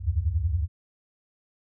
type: tone cluster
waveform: sine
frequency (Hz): 70 / 81.2 / 91.8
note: C#2 / E2 / F#2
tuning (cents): +18 / -26 / -13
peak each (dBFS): -27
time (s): 0-0.68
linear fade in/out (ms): 50
effects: none